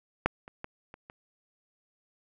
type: clicks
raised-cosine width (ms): 0.5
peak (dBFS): -8 / -30 / -22 / -30 / -30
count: 5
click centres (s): 0.26 / 0.479 / 0.644 / 0.941 / 1.099
effects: none